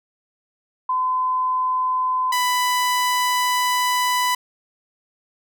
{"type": "tone pair in turn", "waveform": ["sine", "sawtooth"], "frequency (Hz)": [1020, 994.4], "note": ["C6", "B5"], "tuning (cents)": [-44, 12], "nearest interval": "unison", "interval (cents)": 44, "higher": "first", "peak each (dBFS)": [-18, -14], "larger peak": "second", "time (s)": [[0.89, 2.32], [2.32, 4.35]], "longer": "second", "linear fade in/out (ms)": 5, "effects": []}